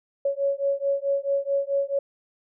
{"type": "beating tone pair", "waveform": "sine", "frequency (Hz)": [554.4, 559], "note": ["C#5", "C#5"], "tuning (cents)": [0, 14], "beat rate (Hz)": 4.6, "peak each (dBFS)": -25, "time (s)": [0.25, 1.99], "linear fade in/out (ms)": 5, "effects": []}